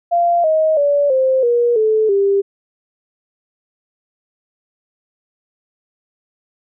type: tone with pitch steps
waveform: sine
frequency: 691 / 630 / 574.4 / 523.7 / 477.5 / 435.3 / 396.9 Hz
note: F5 / D#5 / D5 / C5 / A#4 / A4 / G4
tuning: -19 / +21 / -39 / +1 / +42 / -19 / +22 cents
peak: -11 dBFS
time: 0.11-2.42 s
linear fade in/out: 20 ms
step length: 330 ms
effects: none